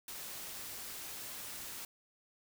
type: noise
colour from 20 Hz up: white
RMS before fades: -45 dBFS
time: 0.08-1.85 s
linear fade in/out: 2 ms
effects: none